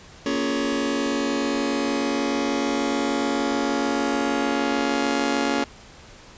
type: chord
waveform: sawtooth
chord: Bb minor seventh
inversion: none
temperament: just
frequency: 233.1 / 279.7 / 349.6 / 419.5 Hz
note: Bb3 / Db4 / F4 / Ab4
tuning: 0 / +16 / +2 / +17 cents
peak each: -24 / -20 / -26 / -26 dBFS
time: 0.26-5.64 s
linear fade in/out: 2 ms
effects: pink hiss -46 dBFS RMS until 6.37 s + resampled to 16000 Hz

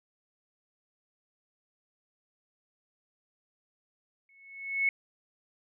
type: tone with exponential growth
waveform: sine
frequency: 2200 Hz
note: C#7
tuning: 14 cents flat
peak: -21 dBFS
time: 4.29-4.89 s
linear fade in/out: 2 ms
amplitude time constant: 130 ms
effects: none

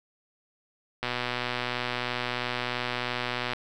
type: click train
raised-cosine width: 0.3 ms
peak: -13 dBFS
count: 309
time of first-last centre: 1.03-3.534 s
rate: 123 Hz
effects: none

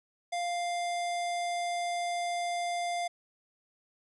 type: tone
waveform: square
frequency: 698.5 Hz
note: F5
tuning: in tune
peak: -31 dBFS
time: 0.32-3.08 s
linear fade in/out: 10 ms
effects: resampled to 24000 Hz

